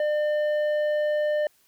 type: tone with tanh clipping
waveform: triangle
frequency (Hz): 600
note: D5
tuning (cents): +37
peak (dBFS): -23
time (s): 0-1.47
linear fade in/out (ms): 2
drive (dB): 12
effects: white hiss -63 dBFS RMS until 1.67 s